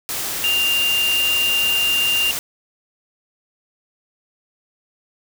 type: tone in noise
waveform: sine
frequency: 2794 Hz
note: F7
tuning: in tune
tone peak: -16 dBFS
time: 0.44-2.31 s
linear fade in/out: 0 ms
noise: white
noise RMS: -25 dBFS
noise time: 0.09-2.39 s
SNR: +6 dB
effects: none